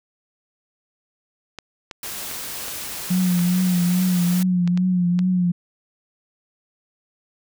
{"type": "clicks", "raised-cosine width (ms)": 0.2, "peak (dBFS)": -16, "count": 8, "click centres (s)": [1.587, 1.912, 2.313, 2.683, 3.392, 4.676, 4.775, 5.191]}
{"type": "noise", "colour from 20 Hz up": "white", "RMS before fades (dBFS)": -31, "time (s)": [2.03, 4.43], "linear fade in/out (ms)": 2}
{"type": "tone with vibrato", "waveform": "sine", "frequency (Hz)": 179.6, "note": "F3", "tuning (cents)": 49, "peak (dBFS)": -16, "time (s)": [3.1, 5.52], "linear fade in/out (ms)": 10, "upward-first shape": "triangle", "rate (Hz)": 2.4, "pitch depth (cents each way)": 56}
{"effects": []}